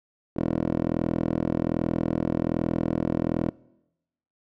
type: tone with band-pass filter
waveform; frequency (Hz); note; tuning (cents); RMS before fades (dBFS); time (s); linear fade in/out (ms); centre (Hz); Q
10% pulse; 41.26; E1; +2; -26; 0.36-3.51; 10; 370; 2.3
effects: noise-tail reverb RT60 0.9 s tail -23 dB re dry